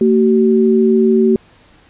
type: tone pair together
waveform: sine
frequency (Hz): 226.5 / 379.9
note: A#3 / F#4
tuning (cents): -50 / +46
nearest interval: major sixth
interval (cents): 896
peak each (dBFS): -11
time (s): 0.01-1.36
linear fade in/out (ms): 2
effects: pink hiss -48 dBFS RMS until 1.89 s + resampled to 8000 Hz